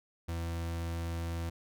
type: tone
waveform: 40% pulse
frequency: 83.9 Hz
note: E2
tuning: 31 cents sharp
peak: -33 dBFS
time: 0.28-1.5 s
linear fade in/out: 10 ms
effects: none